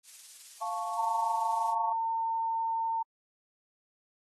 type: noise with tremolo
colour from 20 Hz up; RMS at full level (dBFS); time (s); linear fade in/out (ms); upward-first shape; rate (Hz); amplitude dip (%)
violet; -40; 0.03-1.75; 50; sine; 19; 35
type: chord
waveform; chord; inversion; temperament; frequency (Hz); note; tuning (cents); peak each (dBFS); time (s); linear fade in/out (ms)
sine; F augmented; none; equal; 698.5 / 880 / 1108.7; F5 / A5 / C#6; 0 / 0 / 0; -36; 0.61-1.93; 10
type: tone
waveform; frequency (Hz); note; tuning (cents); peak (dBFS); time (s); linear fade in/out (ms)
sine; 906; A#5; -50; -28; 0.97-3.03; 10
effects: low-pass 8000 Hz 12 dB/octave + AAC 32 kbps